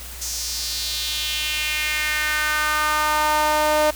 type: tone with high-pass filter sweep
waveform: sawtooth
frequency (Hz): 304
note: D#4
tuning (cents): -40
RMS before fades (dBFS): -22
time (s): 0.21-3.91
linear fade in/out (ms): 10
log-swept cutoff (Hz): 6200 to 630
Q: 2.7
effects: added 60 Hz sine -37 dBFS peak until 3.95 s + white hiss -37 dBFS RMS until 3.95 s